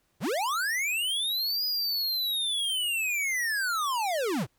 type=linear two-way sweep; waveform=square; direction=up then down; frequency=89 to 4978 to 89 Hz; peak=-27 dBFS; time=0.2-4.47 s; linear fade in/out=50 ms; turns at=1.65 s; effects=pink hiss -71 dBFS RMS until 4.58 s